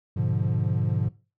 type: chord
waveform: triangle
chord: G# diminished seventh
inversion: none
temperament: equal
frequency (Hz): 103.83 / 123.47 / 146.83 / 174.61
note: G#2 / B2 / D3 / F3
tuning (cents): 0 / 0 / 0 / 0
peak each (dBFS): -24 / -25 / -26 / -28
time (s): 0.16-1.09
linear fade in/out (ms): 10
effects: noise-tail reverb RT60 0.3 s tail -18 dB re dry + tanh soft clip ceiling -12 dBFS